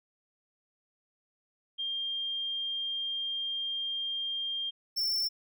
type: tone pair in turn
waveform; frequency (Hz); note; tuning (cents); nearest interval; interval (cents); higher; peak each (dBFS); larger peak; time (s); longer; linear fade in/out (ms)
sine / square; 3200 / 5392; G7 / E8; +35 / +38; major sixth; 903; second; -31 / -28; second; 1.78-4.71 / 4.96-5.29; first; 20
effects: none